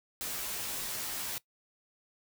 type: noise with comb filter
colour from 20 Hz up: white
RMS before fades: -37 dBFS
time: 0.21-1.38 s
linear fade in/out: 0 ms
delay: 12 ms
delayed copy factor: -0.7
effects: noise-tail reverb RT60 0.1 s tail -20 dB re dry